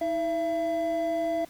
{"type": "tone pair together", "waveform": "triangle", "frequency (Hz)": [319.8, 672], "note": ["D#4", "E5"], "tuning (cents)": [48, 33], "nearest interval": "octave + minor second", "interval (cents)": 1285, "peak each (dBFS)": [-30, -24], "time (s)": [0.01, 1.45], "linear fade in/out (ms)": 5, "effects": ["pink hiss -53 dBFS RMS until 1.49 s"]}